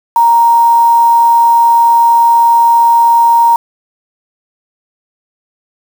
sine tone with quantisation, 932.3 Hz, A#5, in tune, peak -4 dBFS, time 0.16-3.56 s, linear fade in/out 2 ms, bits 4, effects none

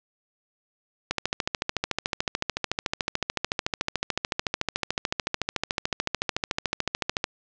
click train, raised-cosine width 0.2 ms, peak -7 dBFS, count 85, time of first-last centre 1.11-7.241 s, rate 13.7 Hz, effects low-pass 7000 Hz 12 dB/octave

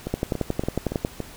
two click trains, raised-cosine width 2 ms, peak -14 / -9 dBFS, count 5 / 11, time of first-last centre 0.07-1.203 / 0.14-1.049 s, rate 3.53 / 11 Hz, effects pink hiss -44 dBFS RMS until 1.36 s

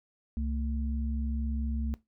sine tone pair together, 67.1 / 225.7 Hz, C2 / A3, +44 / +44 cents, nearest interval octave + major sixth, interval 2100 cents, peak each -30 / -35 dBFS, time 0.37-1.94 s, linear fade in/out 0 ms, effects noise-tail reverb RT60 0.2 s tail -19 dB re dry

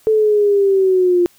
sine linear sweep, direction down, 440 to 348 Hz, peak -10 dBFS, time 0.07-1.26 s, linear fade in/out 0 ms, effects white hiss -52 dBFS RMS until 1.38 s

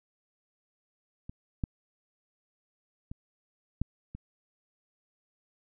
clicks, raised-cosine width 5 ms, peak -28 / -17 / -27 / -16 / -28 dBFS, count 5, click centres 1.295 / 1.638 / 3.115 / 3.816 / 4.15 s, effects none

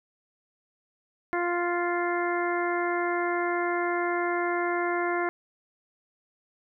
harmonic tone, 349.2 Hz, F4, in tune, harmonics 1 / 2 / 3 / 4 / 5 / 6, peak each -28 / -31 / -33 / -34 / -35 / -36 dBFS, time 1.33-5.29 s, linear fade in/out 0 ms, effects none

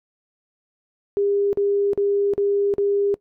sine tone bursts, 402.9 Hz, G4, 48 cents sharp, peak -17 dBFS, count 5, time 1.17-3.142 s, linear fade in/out 0 ms, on 360 ms, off 43 ms, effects noise-tail reverb RT60 0.1 s tail -21 dB re dry

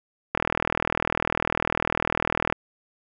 click train, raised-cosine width 0.5 ms, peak -6 dBFS, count 88, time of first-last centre 0.35-2.525 s, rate 40 Hz, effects 8-bit

